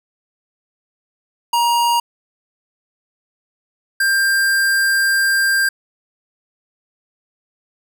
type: tone pair in turn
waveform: square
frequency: 945 / 1589.3 Hz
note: A#5 / G6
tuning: +23 / +23 cents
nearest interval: major sixth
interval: 900 cents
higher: second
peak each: -14 dBFS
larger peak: neither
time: 1.53-2 / 4-5.69 s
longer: second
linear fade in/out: 5 ms
effects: none